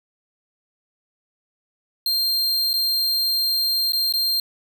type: tone with dropouts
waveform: 45% pulse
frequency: 4186 Hz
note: C8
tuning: in tune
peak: -18 dBFS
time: 2.06-4.4 s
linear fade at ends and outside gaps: 2 ms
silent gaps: 2.732-2.738 / 3.922-3.932 / 4.125-4.137 s
effects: none